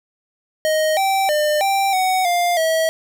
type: tone with pitch steps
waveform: square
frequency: 624 / 776 / 602 / 784 / 748 / 701 / 645 Hz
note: D#5 / G5 / D5 / G5 / F#5 / F5 / E5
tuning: +5 / -18 / +43 / 0 / +19 / +6 / -38 cents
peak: -16 dBFS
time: 0.65-2.89 s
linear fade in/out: 0 ms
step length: 320 ms
effects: none